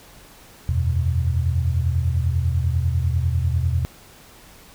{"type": "chord", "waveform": "sine", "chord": "E suspended second", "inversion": "none", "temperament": "equal with one note detuned", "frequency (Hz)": [82.41, 92.5, 124.76], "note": ["E2", "F#2", "B2"], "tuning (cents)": [0, 0, 18], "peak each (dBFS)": [-20, -25, -23], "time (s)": [0.69, 3.85], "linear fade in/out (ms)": 0, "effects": ["pink hiss -47 dBFS RMS until 4.74 s"]}